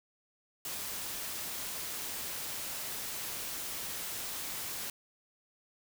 white noise, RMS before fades -39 dBFS, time 0.65-4.9 s, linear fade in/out 2 ms, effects none

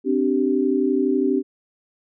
sine chord, C suspended second, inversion none, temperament equal with one note detuned, 261.6 / 293.7 / 386.8 Hz, C4 / D4 / G4, 0 / 0 / -23 cents, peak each -21 / -22 / -21 dBFS, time 0.04-1.43 s, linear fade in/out 50 ms, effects none

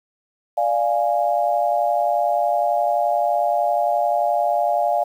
sine chord, D diminished, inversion none, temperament equal, 587.3 / 698.5 / 830.6 Hz, D5 / F5 / Ab5, 0 / 0 / 0 cents, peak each -22 / -19 / -23 dBFS, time 0.57-5.04 s, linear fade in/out 10 ms, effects 8-bit

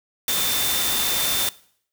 sine tone in noise, 3573 Hz, A7, 26 cents sharp, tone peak -27 dBFS, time 0.28-1.49 s, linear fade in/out 2 ms, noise white, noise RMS -23 dBFS, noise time 0.28-1.49 s, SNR -7 dB, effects noise-tail reverb RT60 0.6 s tail -20 dB re dry

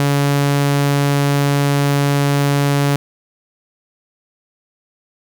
sawtooth tone, 141.9 Hz, C#3, 41 cents sharp, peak -9 dBFS, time 0-2.96 s, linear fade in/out 0 ms, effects none

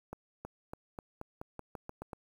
accelerating click train, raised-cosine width 1 ms, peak -27 dBFS, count 11, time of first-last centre 0.13-2.132 s, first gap 320 ms, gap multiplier 0.89, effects 9-bit

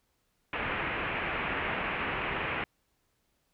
white low-pass noise, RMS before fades -33 dBFS, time 0.53-2.64 s, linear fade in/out 2 ms, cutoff 2700 Hz, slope 48 dB/octave, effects pink hiss -75 dBFS RMS until 3.53 s

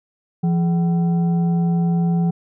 sine tone with frequency modulation, 170.6 Hz, F3, 40 cents flat, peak -15 dBFS, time 0.43-2.31 s, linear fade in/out 10 ms, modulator 590 Hz, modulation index 0.29, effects none

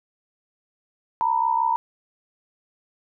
sine tone pair together, 910 / 976.1 Hz, A#5 / B5, -42 / -21 cents, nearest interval minor second, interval 121 cents, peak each -21 / -22 dBFS, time 1.21-1.76 s, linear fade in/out 0 ms, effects none

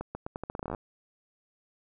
accelerating click train, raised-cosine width 1 ms, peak -21 dBFS, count 16, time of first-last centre 0.01-0.748 s, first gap 140 ms, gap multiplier 0.82, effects none

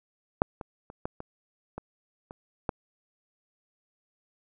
clicks, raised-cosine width 1 ms, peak -6 / -23 / -29 / -17 / -24 / -22 / -27 / -13 dBFS, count 8, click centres 0.419 / 0.612 / 0.901 / 1.055 / 1.204 / 1.78 / 2.309 / 2.692 s, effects none

